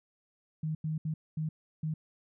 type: tone bursts at uneven times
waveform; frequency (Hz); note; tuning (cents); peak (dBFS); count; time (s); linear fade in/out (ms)
sine; 156.4; D#3; +9; -30; 5; 0.63-0.75 / 0.84-0.98 / 1.05-1.14 / 1.37-1.49 / 1.83-1.94; 5
effects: none